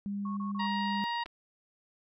sine tone, 201.3 Hz, G3, 46 cents sharp, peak -32 dBFS, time 0.06-1.04 s, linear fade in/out 0 ms
sine tone bursts, 1101 Hz, C#6, 12 cents flat, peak -39 dBFS, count 3, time 0.25-0.666 s, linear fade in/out 5 ms, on 120 ms, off 28 ms
harmonic tone, 943 Hz, A#5, 20 cents sharp, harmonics 1 / 2 / 3 / 4 / 5, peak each -32 / -38 / -42 / -44 / -46 dBFS, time 0.59-1.24 s, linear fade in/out 10 ms
clicks, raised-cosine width 0.3 ms, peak -30 dBFS, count 2, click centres 1.259 / 1.262 s
effects none

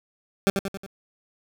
20% pulse tone with echo, 196 Hz, G3, in tune, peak -12 dBFS, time 0.47-0.5 s, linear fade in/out 0 ms, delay 91 ms, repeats 4, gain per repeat -5 dB, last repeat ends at 0.864 s, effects none

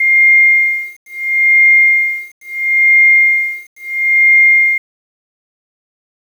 sine tone with tremolo, 2118 Hz, C7, 21 cents sharp, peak -4 dBFS, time 0-4.78 s, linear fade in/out 5 ms, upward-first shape sine, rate 0.74 Hz, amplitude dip 100%, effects 7-bit

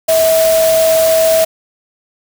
sine tone in noise, 647 Hz, E5, 32 cents flat, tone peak -8 dBFS, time 0.08-1.45 s, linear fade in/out 10 ms, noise white, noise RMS -19 dBFS, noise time 0.08-1.45 s, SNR +8 dB, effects none

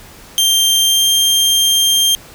sawtooth tone with pitch glide, 3166 to 3184 Hz, G7 to G7, +17 to +26 cents, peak -7 dBFS, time 0.38-2.15 s, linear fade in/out 0 ms, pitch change +9 cents, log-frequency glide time 0.8-1.12 s, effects pink hiss -39 dBFS RMS until 2.34 s

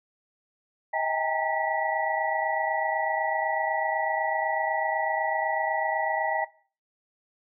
sine tone cluster, 635 / 786 / 814 / 918 / 1948 Hz, D#5 / G5 / G#5 / A#5 / B6, +35 / +4 / -35 / -27 / -24 cents, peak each -31 dBFS, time 0.93-6.45 s, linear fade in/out 10 ms, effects noise-tail reverb RT60 0.4 s tail -18 dB re dry

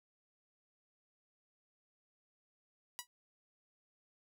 5% pulse tone with exponential decay, 975 Hz, B5, 23 cents flat, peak -25 dBFS, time 2.99-3.07 s, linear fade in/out 0 ms, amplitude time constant 16 ms, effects none

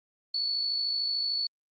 sine tone with amplitude modulation, 4435 Hz, C#8, in tune, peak -25 dBFS, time 0.34-1.47 s, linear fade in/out 5 ms, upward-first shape sine, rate 53.4 Hz, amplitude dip 40%, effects Opus 32 kbps

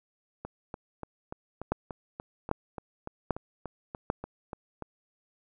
two click trains, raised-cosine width 1 ms, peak -23 / -12 dBFS, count 16 / 4, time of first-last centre 0.45-4.823 / 1.72-4.101 s, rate 3.43 / 1.26 Hz, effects none

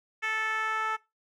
10% pulse tone with band-pass filter sweep, 438.4 Hz, A4, 6 cents flat, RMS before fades -30 dBFS, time 0.22-0.97 s, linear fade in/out 20 ms, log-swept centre 2000 to 1200 Hz, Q 2.2, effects noise-tail reverb RT60 0.2 s tail -18 dB re dry

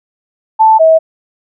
sine tone pair in turn, 880 / 643.3 Hz, A5 / E5, 0 / -42 cents, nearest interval perfect fourth, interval 542 cents, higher first, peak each -3 dBFS, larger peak neither, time 0.59-0.79 / 0.79-0.99 s, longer neither, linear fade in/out 20 ms, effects none

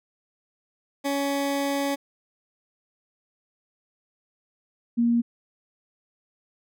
20% pulse / sine tone pair in turn, 280 / 235.5 Hz, C#4 / A#3, +18 / +18 cents, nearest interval minor third, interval 300 cents, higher first, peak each -19 / -18 dBFS, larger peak second, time 1.04-1.96 / 4.97-5.22 s, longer first, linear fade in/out 20 ms, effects none

